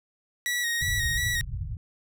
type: tone with vibrato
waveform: sawtooth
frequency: 1907 Hz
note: A#6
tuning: 39 cents sharp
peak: -22 dBFS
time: 0.46-1.41 s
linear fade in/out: 0 ms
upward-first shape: square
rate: 2.8 Hz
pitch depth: 32 cents each way
type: low-pass noise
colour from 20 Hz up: white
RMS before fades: -32 dBFS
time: 0.81-1.77 s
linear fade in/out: 2 ms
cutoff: 130 Hz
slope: 48 dB/octave
effects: none